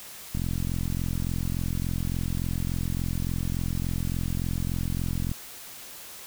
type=click train; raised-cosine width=5 ms; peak=-17 dBFS; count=217; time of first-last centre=0.35-5.316 s; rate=43.5 Hz; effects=white hiss -43 dBFS RMS until 6.26 s